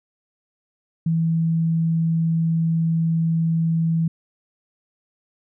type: tone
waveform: sine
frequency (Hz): 163.9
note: E3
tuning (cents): -10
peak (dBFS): -17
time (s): 1.06-4.08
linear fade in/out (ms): 5
effects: none